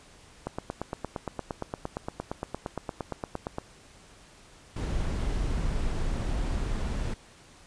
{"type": "click train", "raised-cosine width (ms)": 1, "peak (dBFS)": -17, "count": 28, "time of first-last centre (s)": [0.47, 3.584], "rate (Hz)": 8.67}
{"type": "noise", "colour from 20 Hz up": "brown", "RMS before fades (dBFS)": -29, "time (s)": [4.76, 7.14], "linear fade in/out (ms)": 5}
{"effects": ["pink hiss -54 dBFS RMS until 7.66 s", "resampled to 22050 Hz"]}